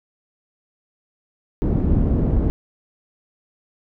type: low-pass noise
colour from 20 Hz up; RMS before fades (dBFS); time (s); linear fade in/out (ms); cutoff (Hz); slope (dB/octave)
pink; -18; 1.62-2.5; 0; 290; 12
effects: none